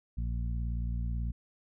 harmonic tone, 58.27 Hz, A#1, in tune, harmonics 1 / 2 / 3 / 4, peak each -31 / -38 / -43 / -47 dBFS, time 0.17-1.32 s, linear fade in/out 10 ms, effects none

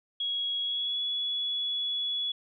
sine tone with pitch glide, 3322 to 3390 Hz, G#7 to G#7, 0 to +35 cents, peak -28 dBFS, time 0.2-2.32 s, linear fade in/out 5 ms, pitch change +35 cents, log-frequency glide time 0.61-0.99 s, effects none

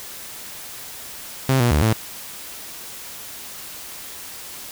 sawtooth tone with pitch steps, 132.6 / 120.4 / 74.9 / 110.2 Hz, C3 / B2 / D2 / A2, +23 / -44 / +35 / +3 cents, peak -11 dBFS, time 1.49-1.93 s, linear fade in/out 0 ms, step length 110 ms, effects white hiss -36 dBFS RMS until 4.71 s

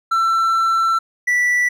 triangle tone pair in turn, 1341 / 1963 Hz, E6 / B6, +29 / -11 cents, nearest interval perfect fifth, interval 660 cents, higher second, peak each -12 dBFS, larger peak neither, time 0.11-0.99 / 1.27-1.69 s, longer first, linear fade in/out 10 ms, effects none

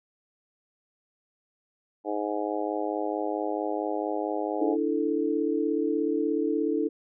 harmonic tone, 104.5 Hz, G#2, 11 cents sharp, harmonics 3 / 4 / 5 / 6 / 7 / 8, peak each -32 / -33 / -34 / -35 / -35 / -36 dBFS, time 2.04-4.77 s, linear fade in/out 50 ms
sine chord, D suspended second, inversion none, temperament just, 293.7 / 330.4 / 440.5 Hz, D4 / E4 / A4, 0 / +4 / +2 cents, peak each -28 dBFS, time 4.6-6.89 s, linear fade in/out 20 ms
effects none

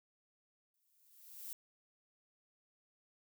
violet noise with exponential growth, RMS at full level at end -44 dBFS, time 0.74-1.53 s, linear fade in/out 1 ms, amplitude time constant 170 ms, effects none

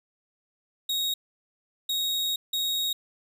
40% pulse tone bursts at uneven times, 3768 Hz, A#7, 18 cents sharp, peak -24 dBFS, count 3, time 0.89-1.14 / 1.89-2.36 / 2.53-2.93 s, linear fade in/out 5 ms, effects none

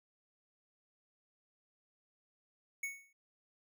square tone with exponential decay, 2217 Hz, C#7, in tune, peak -35 dBFS, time 2.83-3.13 s, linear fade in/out 5 ms, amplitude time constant 65 ms, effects none

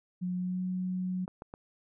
sine tone with pitch glide, 180.7 to 183.75 Hz, F#3 to F#3, -41 to -12 cents, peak -30 dBFS, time 0.21-1.26 s, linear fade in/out 20 ms, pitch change +29 cents, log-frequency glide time 0.36-0.62 s
clicks, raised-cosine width 1 ms, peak -28 dBFS, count 3, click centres 1.279 / 1.421 / 1.539 s
effects none

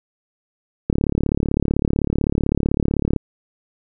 click train, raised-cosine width 3 ms, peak -5 dBFS, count 82, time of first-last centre 0.9-3.163 s, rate 35.8 Hz, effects none

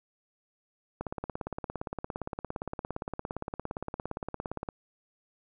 click train, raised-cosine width 1 ms, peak -20 dBFS, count 65, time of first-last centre 1.01-4.688 s, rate 17.4 Hz, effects none

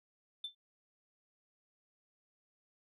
sine tone with exponential decay, 3543 Hz, A7, 11 cents sharp, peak -33 dBFS, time 0.44-0.55 s, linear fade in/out 5 ms, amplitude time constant 22 ms, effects tanh soft clip ceiling -35 dBFS

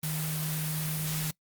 sine tone in noise, 155.56 Hz, D#3, in tune, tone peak -31 dBFS, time 0.03-1.31 s, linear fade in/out 5 ms, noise white, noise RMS -35 dBFS, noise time 0.03-1.31 s, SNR +1 dB, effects noise-tail reverb RT60 0.1 s tail -22 dB re dry + Opus 32 kbps

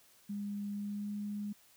sine tone with pitch glide, 203.5 to 206.1 Hz, G#3 to G#3, -35 to -13 cents, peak -36 dBFS, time 0.29-1.53 s, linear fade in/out 10 ms, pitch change +22 cents, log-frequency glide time 0.72-1.12 s, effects white hiss -64 dBFS RMS until 1.76 s

